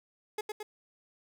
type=tone with echo; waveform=30% pulse; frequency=424.6 Hz; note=G#4; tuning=38 cents sharp; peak=-29 dBFS; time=0.38-0.41 s; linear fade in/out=5 ms; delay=110 ms; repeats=2; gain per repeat=-3 dB; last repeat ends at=0.63 s; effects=none